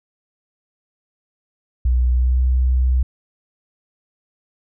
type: tone with pitch glide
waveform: sine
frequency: 61.74 to 63.44 Hz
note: B1 to B1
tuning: 0 to +47 cents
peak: -13 dBFS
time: 1.85-3.03 s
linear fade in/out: 5 ms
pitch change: +47 cents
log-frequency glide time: 2.12-2.4 s
effects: none